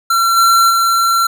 square tone with level steps, 1359 Hz, F6, 48 cents flat, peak -11 / -8 / -11 dBFS, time 0.1-1.27 s, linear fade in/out 5 ms, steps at 0.36 / 0.69 s, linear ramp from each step 20 ms, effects none

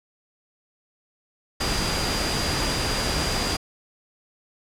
sine tone in noise, 4813 Hz, D8, 42 cents sharp, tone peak -30 dBFS, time 1.6-3.57 s, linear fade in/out 10 ms, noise pink, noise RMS -25 dBFS, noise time 1.6-3.57 s, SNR -8 dB, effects low-pass 9000 Hz 12 dB/octave

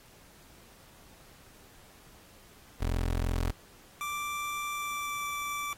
25% pulse tone, 43 Hz, F1, 26 cents flat, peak -24 dBFS, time 2.8-3.52 s, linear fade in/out 20 ms
25% pulse tone with pitch glide, 1174.7 to 1164.6 Hz, D6 to D6, 0 to -15 cents, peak -29 dBFS, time 4.01-5.73 s, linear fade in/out 0 ms, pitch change -15 cents, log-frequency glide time 4.71-5.26 s
effects pink hiss -57 dBFS RMS until 5.77 s + AAC 48 kbps

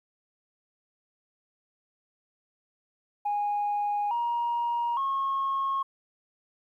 sine tone with pitch steps, 824 / 946.5 / 1087.3 Hz, G#5 / A#5 / C#6, -14 / +26 / -34 cents, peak -24 dBFS, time 3.25-5.83 s, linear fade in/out 10 ms, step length 860 ms, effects tanh soft clip ceiling -22 dBFS + 11-bit

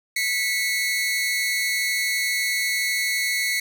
sawtooth tone pair together, 1981 / 2193 Hz, B6 / C#7, +5 / -19 cents, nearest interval major second, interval 176 cents, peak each -22 / -20 dBFS, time 0.16-3.6 s, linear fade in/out 5 ms, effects none

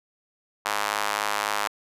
square tone with high-pass filter, 51.91 Hz, G#1, in tune, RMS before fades -27 dBFS, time 0.65-1.68 s, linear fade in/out 5 ms, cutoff 980 Hz, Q 1.5, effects resampled to 32000 Hz

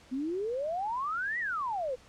sine exponential two-way sweep, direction up then down, 247.7 to 1991 to 481.6 Hz, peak -30 dBFS, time 0.11-1.96 s, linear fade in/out 20 ms, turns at 1.39 s, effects pink hiss -57 dBFS RMS until 2.08 s + low-pass 7000 Hz 12 dB/octave

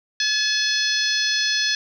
harmonic tone, 857 Hz, A5, 46 cents flat, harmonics 2 / 3 / 4 / 5 / 6 / 7, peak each -24 / -30 / -26 / -25 / -25 / -29 dBFS, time 0.2-1.75 s, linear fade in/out 2 ms, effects 9-bit

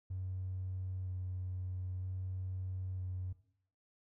triangle tone with vibrato, 92.5 Hz, F#2, in tune, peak -34 dBFS, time 0.1-3.33 s, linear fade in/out 10 ms, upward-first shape square, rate 0.52 Hz, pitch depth 11 cents each way, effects noise-tail reverb RT60 0.6 s tail -18 dB re dry + tanh soft clip ceiling -34 dBFS

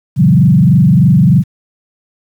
sine tone with frequency modulation, 157.8 Hz, D#3, 25 cents sharp, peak -4 dBFS, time 0.16-1.44 s, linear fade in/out 50 ms, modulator 23.2 Hz, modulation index 1.6, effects 7-bit

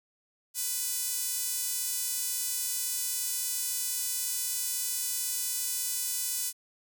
sawtooth tone with high-pass filter, 498.1 Hz, B4, 15 cents sharp, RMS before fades -32 dBFS, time 0.54-6.53 s, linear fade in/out 50 ms, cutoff 8000 Hz, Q 1, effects none

